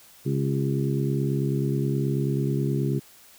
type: harmonic tone with a mistuned harmonic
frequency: 69.3 Hz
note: C#2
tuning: in tune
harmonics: 2 / 3 / 4 / 5 / 6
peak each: -24 / -30 / -32 / -31 / -33 dBFS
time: 0.25-3 s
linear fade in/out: 20 ms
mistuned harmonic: 6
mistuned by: -44 cents
effects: white hiss -52 dBFS RMS until 3.38 s